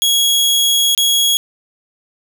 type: tone with dropouts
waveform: sawtooth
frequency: 3322 Hz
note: G#7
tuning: in tune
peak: -8 dBFS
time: 0.02-1.37 s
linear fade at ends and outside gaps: 0 ms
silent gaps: 0.949-0.977 s
effects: none